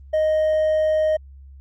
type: tone with hard clipping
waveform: sine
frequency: 622.3 Hz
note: D#5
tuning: in tune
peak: -17 dBFS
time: 0.13-1.17 s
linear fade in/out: 10 ms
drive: 2 dB
effects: added 68 Hz sine -40 dBFS peak until 1.6 s + Opus 32 kbps